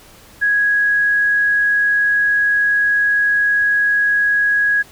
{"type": "tone", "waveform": "sine", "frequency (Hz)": 1661.2, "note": "G#6", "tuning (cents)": 0, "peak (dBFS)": -12, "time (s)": [0.41, 4.83], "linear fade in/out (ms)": 20, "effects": ["pink hiss -44 dBFS RMS until 4.91 s"]}